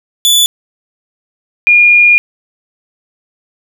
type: tone pair in turn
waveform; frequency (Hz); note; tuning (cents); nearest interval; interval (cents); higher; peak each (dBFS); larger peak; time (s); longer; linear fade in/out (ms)
sawtooth / sine; 3467 / 2425; A7 / D#7; -26 / -45; tritone; 619; first; -3; neither; 0.25-0.46 / 1.67-2.18; second; 0
effects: none